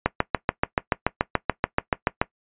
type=click train; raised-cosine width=0.5 ms; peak=-3 dBFS; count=16; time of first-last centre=0.06-2.215 s; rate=6.96 Hz; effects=noise-tail reverb RT60 0.1 s tail -19 dB re dry + resampled to 8000 Hz